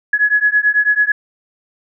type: beating tone pair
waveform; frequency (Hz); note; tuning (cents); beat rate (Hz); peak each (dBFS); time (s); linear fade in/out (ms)
sine; 1683 / 1692.1; G#6 / G#6; +23 / +32; 9.1; -14; 0.13-1.12; 5
effects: none